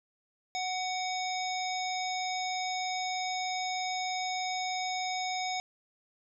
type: harmonic tone with a mistuned harmonic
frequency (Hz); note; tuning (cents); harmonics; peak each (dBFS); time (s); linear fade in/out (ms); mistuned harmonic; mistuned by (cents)
740; F#5; 0; 1 / 3 / 5 / 7 / 9; -33 / -38 / -40 / -41 / -43; 0.55-5.6; 0; 3; +22
effects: none